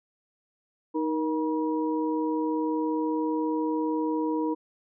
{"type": "tone cluster", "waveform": "sine", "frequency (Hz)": [312.8, 472.6, 960], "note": ["D#4", "A#4", "B5"], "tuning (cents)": [9, 24, -49], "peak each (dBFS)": [-26, -31, -33], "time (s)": [0.94, 4.55], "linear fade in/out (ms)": 20, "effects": []}